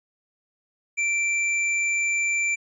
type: tone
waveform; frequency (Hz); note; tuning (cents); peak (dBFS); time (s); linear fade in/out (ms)
square; 2347; D7; -2; -22; 0.97-2.56; 20
effects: resampled to 24000 Hz